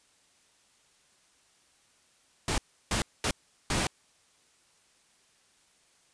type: noise bursts at uneven times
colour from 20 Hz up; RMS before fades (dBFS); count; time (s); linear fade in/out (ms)
pink; -28; 4; 2.48-2.58 / 2.91-3.02 / 3.24-3.31 / 3.7-3.87; 2
effects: white hiss -65 dBFS RMS until 6.13 s + resampled to 22050 Hz